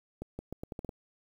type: accelerating click train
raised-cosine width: 2 ms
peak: -25 dBFS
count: 8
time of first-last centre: 0.22-0.892 s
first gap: 170 ms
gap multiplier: 0.8
effects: 9-bit